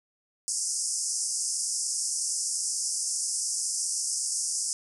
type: band-pass noise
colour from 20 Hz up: white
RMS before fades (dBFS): -30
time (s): 0.48-4.73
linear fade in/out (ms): 0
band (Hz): 5000 to 10000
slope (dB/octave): 96
effects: none